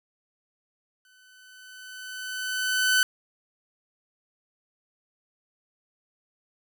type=tone with exponential growth; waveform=sawtooth; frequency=1510 Hz; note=F#6; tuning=35 cents sharp; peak=-14 dBFS; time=1.05-3.03 s; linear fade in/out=1 ms; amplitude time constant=430 ms; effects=none